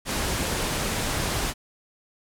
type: low-pass noise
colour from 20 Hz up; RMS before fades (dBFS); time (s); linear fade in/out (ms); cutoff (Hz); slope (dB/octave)
pink; -27; 0.05-1.54; 50; 12000; 24
effects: none